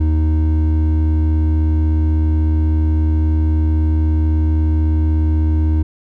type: tone pair together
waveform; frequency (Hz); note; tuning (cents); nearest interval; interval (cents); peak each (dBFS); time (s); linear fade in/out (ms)
triangle; 78 / 310.3; D#2 / D#4; +5 / -5; 2 octaves; 2390; -10 / -21; 0-5.83; 10
effects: none